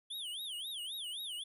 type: tone with vibrato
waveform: square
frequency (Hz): 3299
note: G#7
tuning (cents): -12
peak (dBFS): -40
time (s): 0.1-1.44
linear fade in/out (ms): 10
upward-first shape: sine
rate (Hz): 3.8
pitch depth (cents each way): 250
effects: resampled to 32000 Hz